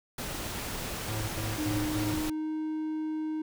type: noise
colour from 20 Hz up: pink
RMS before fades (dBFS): -36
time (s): 0.18-2.3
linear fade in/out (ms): 5
type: tone bursts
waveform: square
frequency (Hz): 108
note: A2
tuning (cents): -32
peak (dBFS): -33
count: 4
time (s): 1.08-2.144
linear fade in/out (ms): 5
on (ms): 200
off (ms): 88
type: tone with pitch glide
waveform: triangle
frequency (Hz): 305.2 to 311.6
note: D#4 to D#4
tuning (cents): -33 to +3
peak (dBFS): -28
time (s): 1.58-3.42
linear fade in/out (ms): 5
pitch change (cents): +36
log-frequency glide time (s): 1.72-2.49
effects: none